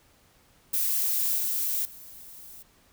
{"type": "noise with level steps", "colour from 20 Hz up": "violet", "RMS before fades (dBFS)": [-26, -28, -46], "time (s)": [0.73, 2.63], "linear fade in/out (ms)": 10, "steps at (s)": [1.38, 1.85], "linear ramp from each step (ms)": 2, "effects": ["pink hiss -61 dBFS RMS until 2.92 s"]}